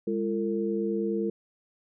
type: tone cluster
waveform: sine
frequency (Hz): 204.3 / 342.8 / 452.3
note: G#3 / F4 / A4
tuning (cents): -28 / -32 / +48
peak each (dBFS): -30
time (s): 0.07-1.3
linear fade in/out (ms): 5
effects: none